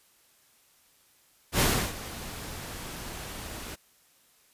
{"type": "noise with ADSR envelope", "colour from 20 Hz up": "pink", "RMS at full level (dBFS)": -22, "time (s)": [1.52, 3.76], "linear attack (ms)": 84, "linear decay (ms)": 320, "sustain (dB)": -17, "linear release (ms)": 18, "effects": ["white hiss -63 dBFS RMS until 4.53 s", "resampled to 32000 Hz"]}